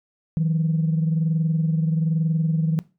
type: tone pair together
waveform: sine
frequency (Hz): 159.4 / 180.53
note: D#3 / F#3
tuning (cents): +42 / -42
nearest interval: major second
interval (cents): 216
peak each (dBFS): -18 / -25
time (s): 0.37-2.79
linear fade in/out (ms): 0
effects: noise-tail reverb RT60 0.3 s tail -21 dB re dry + tanh soft clip ceiling -13 dBFS